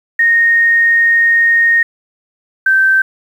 sine tone pair in turn, 1854 / 1553.6 Hz, A#6 / G6, -10 / -16 cents, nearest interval minor third, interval 306 cents, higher first, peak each -7 dBFS, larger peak neither, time 0.19-1.83 / 2.66-3.02 s, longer first, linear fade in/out 5 ms, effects 7-bit

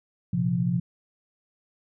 sine chord, Bb suspended second, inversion none, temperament equal, 116.54 / 130.81 / 174.61 Hz, Bb2 / C3 / F3, 0 / 0 / 0 cents, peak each -30 / -27 / -24 dBFS, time 0.33-0.8 s, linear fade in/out 5 ms, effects none

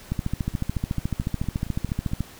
two click trains, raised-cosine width 5 ms, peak -24 / -12 dBFS, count 8 / 30, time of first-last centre 0.54-2.117 / 0.12-2.206 s, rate 4.44 / 13.9 Hz, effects pink hiss -46 dBFS RMS until 2.39 s

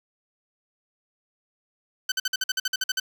15% pulse tone bursts, 1524 Hz, G6, 49 cents flat, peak -16 dBFS, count 12, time 2.09-2.999 s, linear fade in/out 5 ms, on 29 ms, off 51 ms, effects none

